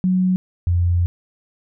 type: tone pair in turn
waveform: sine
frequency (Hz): 184.6 / 87.4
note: F#3 / F2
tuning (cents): -4 / +2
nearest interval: octave + minor second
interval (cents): 1294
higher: first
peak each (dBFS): -14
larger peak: neither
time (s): 0.04-0.36 / 0.67-1.06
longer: second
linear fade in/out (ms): 0
effects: none